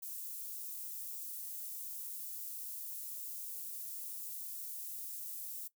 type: high-pass noise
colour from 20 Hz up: white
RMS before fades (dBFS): -44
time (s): 0.02-5.68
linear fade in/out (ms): 10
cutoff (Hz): 11000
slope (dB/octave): 12
effects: noise-tail reverb RT60 0.1 s tail -17 dB re dry